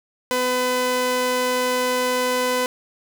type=tone pair together; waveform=sawtooth; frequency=251.3 / 502.6 Hz; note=B3 / B4; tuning=+30 / +30 cents; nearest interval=octave; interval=1200 cents; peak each=-24 / -15 dBFS; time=0.31-2.66 s; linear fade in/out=0 ms; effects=7-bit